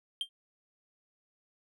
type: tone with exponential decay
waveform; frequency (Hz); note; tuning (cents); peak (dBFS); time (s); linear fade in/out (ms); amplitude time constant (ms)
triangle; 3171; G7; +19; -25; 0.21-0.29; 1; 16
effects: none